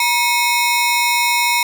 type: ring-modulated tone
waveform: sawtooth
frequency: 1568 Hz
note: G6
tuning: in tune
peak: -7 dBFS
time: 0-1.63 s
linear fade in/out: 2 ms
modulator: 615 Hz
effects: none